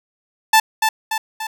sawtooth tone with echo, 880 Hz, A5, in tune, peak -5 dBFS, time 0.53-0.6 s, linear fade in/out 5 ms, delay 290 ms, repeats 3, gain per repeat -5 dB, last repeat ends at 1.47 s, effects none

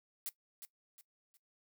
blue noise with echo, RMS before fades -40 dBFS, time 0.26-0.29 s, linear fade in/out 0 ms, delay 360 ms, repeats 3, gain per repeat -9 dB, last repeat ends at 1.37 s, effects noise-tail reverb RT60 0.1 s tail -17 dB re dry

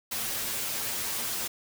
white noise with comb filter, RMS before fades -32 dBFS, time 0.11-1.48 s, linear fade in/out 10 ms, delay 8.9 ms, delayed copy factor +0.85, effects none

